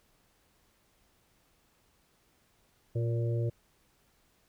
harmonic tone with a mistuned harmonic, 117.1 Hz, A#2, 8 cents sharp, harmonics 1 / 3 / 4 / 5, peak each -28 / -38 / -40 / -42 dBFS, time 2.95-3.5 s, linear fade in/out 10 ms, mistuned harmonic 5, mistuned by -20 cents, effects pink hiss -69 dBFS RMS until 4.48 s

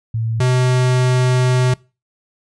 sine / square tone pair in turn, 112.9 / 126.73 Hz, A2 / B2, +45 / +45 cents, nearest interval major second, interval 200 cents, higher second, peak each -17 / -13 dBFS, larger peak second, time 0.14-0.4 / 0.4-1.74 s, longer second, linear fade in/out 5 ms, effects noise-tail reverb RT60 0.3 s tail -23 dB re dry + resampled to 22050 Hz

